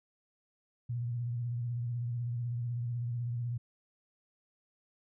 sine tone with vibrato, 119.8 Hz, A#2, 48 cents sharp, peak -32 dBFS, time 0.89-3.58 s, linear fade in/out 10 ms, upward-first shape sine, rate 16 Hz, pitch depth 49 cents each way, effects none

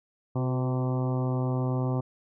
harmonic tone with a mistuned harmonic, 128.4 Hz, C3, 32 cents flat, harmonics 1 / 2 / 3 / 4 / 5 / 6 / 7 / 8 / 9, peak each -26 / -32 / -36 / -38 / -40 / -42 / -43 / -44 / -45 dBFS, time 0.35-2.01 s, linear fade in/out 10 ms, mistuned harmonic 3, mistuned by -34 cents, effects none

